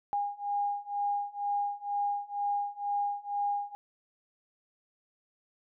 sine beating tone pair, 813 / 815.1 Hz, G#5 / G#5, -37 / -33 cents, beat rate 2.1 Hz, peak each -33 / -32 dBFS, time 0.13-3.75 s, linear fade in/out 0 ms, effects none

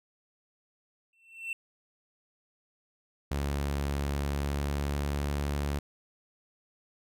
triangle tone with exponential growth, 2692 Hz, E7, 36 cents sharp, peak -28 dBFS, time 1.13-1.53 s, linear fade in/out 2 ms, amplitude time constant 86 ms
sawtooth tone with pitch glide, 70.8 to 71.83 Hz, C#2 to D2, +37 to -38 cents, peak -25 dBFS, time 3.31-5.79 s, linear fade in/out 5 ms, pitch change +25 cents, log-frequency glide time 4.1-5.24 s
effects none

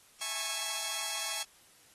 5% pulse chord, A major seventh, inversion second, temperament just, 660 / 825 / 880 / 1100 Hz, E5 / G#5 / A5 / C#6, +2 / -12 / 0 / -14 cents, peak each -32 / -29 / -32 / -27 dBFS, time 0.21-1.43 s, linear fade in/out 5 ms, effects white hiss -61 dBFS RMS until 1.94 s + AAC 32 kbps

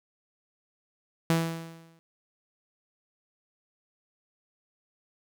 sawtooth tone with exponential decay, 164.81 Hz, E3, in tune, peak -16 dBFS, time 1.3-1.99 s, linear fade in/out 0 ms, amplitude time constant 150 ms, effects none

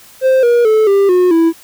triangle tone with pitch steps, 523.3 / 477.1 / 435 / 396.6 / 361.6 / 329.7 Hz, C5 / A#4 / A4 / G4 / F#4 / E4, 0 / +40 / -20 / +20 / -40 / 0 cents, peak -5 dBFS, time 0.21-1.53 s, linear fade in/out 50 ms, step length 220 ms, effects white hiss -41 dBFS RMS until 1.63 s

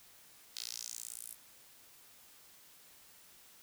10% pulse tone with high-pass filter sweep, 58 Hz, A#1, 8 cents flat, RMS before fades -45 dBFS, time 0.55-1.35 s, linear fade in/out 20 ms, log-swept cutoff 4200 to 11000 Hz, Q 2.5, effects white hiss -60 dBFS RMS until 3.62 s

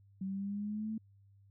sine exponential sweep, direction up, 189.6 to 221.8 Hz, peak -35 dBFS, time 0.21-0.98 s, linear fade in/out 5 ms, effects added 99 Hz sine -60 dBFS peak until 1.5 s

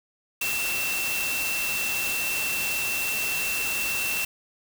sine tone in noise, 2690 Hz, E7, 34 cents sharp, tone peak -27 dBFS, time 0.41-4.25 s, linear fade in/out 5 ms, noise white, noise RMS -30 dBFS, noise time 0.41-4.25 s, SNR 0 dB, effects none

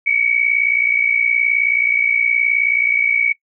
sine tone pair together, 2229 / 2288 Hz, C#7 / D7, +9 / -46 cents, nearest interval unison, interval 45 cents, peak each -16 dBFS, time 0.06-3.33 s, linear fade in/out 10 ms, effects noise-tail reverb RT60 0.1 s tail -21 dB re dry

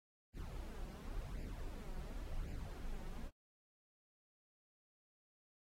brown noise with flanger, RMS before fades -45 dBFS, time 0.33-3.31 s, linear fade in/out 50 ms, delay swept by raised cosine 0.41 to 5.41 ms, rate 0.92 Hz, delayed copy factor +0.7, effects AAC 48 kbps

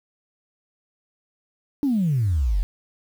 sine exponential sweep, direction down, 298.9 to 40.76 Hz, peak -17 dBFS, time 1.83-2.63 s, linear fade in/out 0 ms, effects tanh soft clip ceiling -14 dBFS + 8-bit

